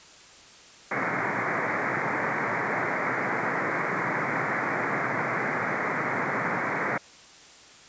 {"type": "band-pass noise", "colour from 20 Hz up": "white", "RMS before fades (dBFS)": -28, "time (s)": [0.91, 6.98], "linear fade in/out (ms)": 5, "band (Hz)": [110, 2200], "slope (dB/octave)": 96, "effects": ["white hiss -50 dBFS RMS until 7.88 s", "resampled to 16000 Hz"]}